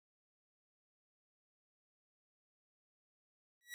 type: tone with exponential growth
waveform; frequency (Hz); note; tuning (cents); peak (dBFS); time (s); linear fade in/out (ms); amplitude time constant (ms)
sawtooth; 1932; B6; -39; -38; 3.61-3.74; 0; 28
effects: none